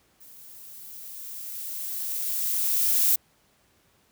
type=noise with level ramp; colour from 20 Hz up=violet; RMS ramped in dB=-49 to -20 dBFS; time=0.2-3.16 s; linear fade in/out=10 ms; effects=pink hiss -64 dBFS RMS until 4.11 s + high-pass 60 Hz 12 dB/octave